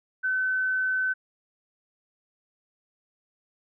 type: tone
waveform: sine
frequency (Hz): 1520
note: F#6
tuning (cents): +46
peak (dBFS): -23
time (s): 0.23-1.14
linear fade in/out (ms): 20
effects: none